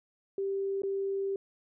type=tone with dropouts; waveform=sine; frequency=392 Hz; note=G4; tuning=in tune; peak=-29 dBFS; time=0.38-1.36 s; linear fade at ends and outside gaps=2 ms; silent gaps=0.82-0.834 s; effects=none